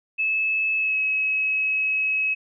sine tone with pitch glide, 2602 to 2565 Hz, E7 to E7, -23 to -48 cents, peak -20 dBFS, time 0.18-2.35 s, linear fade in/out 20 ms, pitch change -25 cents, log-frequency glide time 0.77-0.98 s, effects none

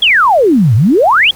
sine exponential two-way sweep, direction down then up, 3439 to 100 to 3439 Hz, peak -5 dBFS, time 0.02-1.31 s, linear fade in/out 5 ms, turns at 0.75 s, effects pink hiss -37 dBFS RMS until 1.35 s

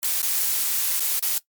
blue noise with dropouts, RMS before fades -23 dBFS, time 0.03-1.38 s, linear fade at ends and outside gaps 0 ms, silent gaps 0.218-0.229 / 0.996-1.005 / 1.194-1.226 s, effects noise-tail reverb RT60 0.1 s tail -18 dB re dry + MP3 96 kbps

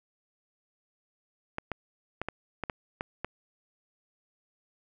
clicks, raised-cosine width 0.5 ms, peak -17 dBFS, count 8, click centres 1.584 / 1.717 / 2.216 / 2.286 / 2.637 / 2.698 / 3.009 / 3.246 s, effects none

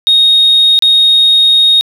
sine tone with dropouts, 3729 Hz, A#7, in tune, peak -3 dBFS, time 0.07-1.81 s, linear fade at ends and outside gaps 0 ms, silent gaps 0.79-0.823 s, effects tanh soft clip ceiling -1 dBFS + 7-bit

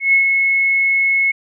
sine tone with ADSR envelope, 2185 Hz, C#7, 26 cents flat, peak -8 dBFS, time 0-1.32 s, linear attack 130 ms, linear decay 110 ms, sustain -4 dB, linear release 14 ms, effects none

